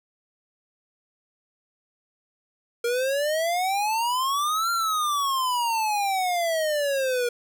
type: exponential two-way sweep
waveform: square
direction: up then down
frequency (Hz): 466.2 to 1390 to 476.3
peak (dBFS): -23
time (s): 2.84-7.29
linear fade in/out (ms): 5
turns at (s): 4.71
effects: none